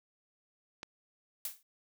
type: click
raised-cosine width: 0.2 ms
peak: -24 dBFS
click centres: 0.831 s
type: noise with exponential decay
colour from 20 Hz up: blue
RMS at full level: -34 dBFS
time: 1.45-1.63 s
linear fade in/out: 2 ms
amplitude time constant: 37 ms
effects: none